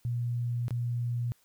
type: tone with dropouts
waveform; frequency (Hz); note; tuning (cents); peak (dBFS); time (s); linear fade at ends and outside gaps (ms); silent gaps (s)
sine; 120; B2; -49; -28; 0.05-1.32; 0; 0.682-0.707
effects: white hiss -67 dBFS RMS until 1.44 s